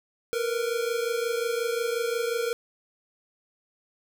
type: tone pair together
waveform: square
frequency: 460.9 / 486.5 Hz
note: A#4 / B4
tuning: -20 / -26 cents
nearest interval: minor second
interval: 94 cents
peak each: -28 / -31 dBFS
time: 0.33-2.53 s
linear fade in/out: 0 ms
effects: none